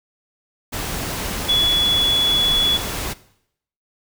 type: tone in noise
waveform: sine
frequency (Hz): 3400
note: G#7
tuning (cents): +40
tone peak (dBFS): -14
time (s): 1.48-2.78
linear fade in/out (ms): 20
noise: pink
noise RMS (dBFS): -26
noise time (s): 0.72-3.14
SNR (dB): +9
effects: noise-tail reverb RT60 0.7 s tail -18 dB re dry